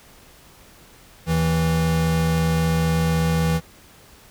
square tone pair together, 79 / 162.91 Hz, D#2 / E3, +27 / -20 cents, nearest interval octave + minor second, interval 1253 cents, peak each -26 / -19 dBFS, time 1.26-3.61 s, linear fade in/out 50 ms, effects pink hiss -49 dBFS RMS until 4.3 s

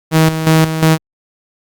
sawtooth tone with tremolo, 159.4 Hz, D#3, 42 cents sharp, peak -3 dBFS, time 0.11-0.98 s, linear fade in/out 50 ms, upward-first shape square, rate 2.8 Hz, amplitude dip 65%, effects Opus 48 kbps

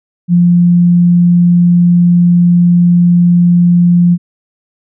sine tone, 174.61 Hz, F3, in tune, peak -4 dBFS, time 0.28-4.18 s, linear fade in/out 50 ms, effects none

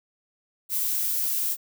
violet noise, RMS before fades -26 dBFS, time 0.69-1.57 s, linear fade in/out 50 ms, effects none

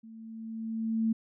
sine tone with level ramp, 223.8 Hz, A3, 30 cents sharp, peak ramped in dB -46 to -23 dBFS, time 0.03-1.13 s, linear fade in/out 10 ms, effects none

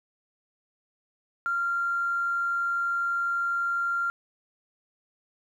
triangle tone with tanh clipping, 1386 Hz, F6, 14 cents flat, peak -24 dBFS, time 1.46-4.1 s, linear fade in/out 0 ms, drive 2 dB, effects none

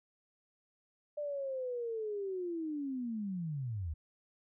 sine linear sweep, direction down, 597 to 71.7 Hz, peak -35 dBFS, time 1.17-3.94 s, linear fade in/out 10 ms, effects none

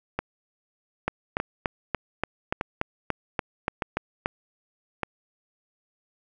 two click trains, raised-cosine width 0.5 ms, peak -11 / -9 dBFS, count 5 / 12, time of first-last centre 0.19-5.033 / 1.08-4.259 s, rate 0.826 / 3.46 Hz, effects none

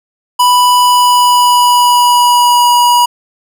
square tone with pitch glide, 987.8 to 968 Hz, B5 to B5, 0 to -35 cents, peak -6 dBFS, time 0.39-3.06 s, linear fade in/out 10 ms, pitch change -35 cents, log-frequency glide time 0.78-2.69 s, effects none

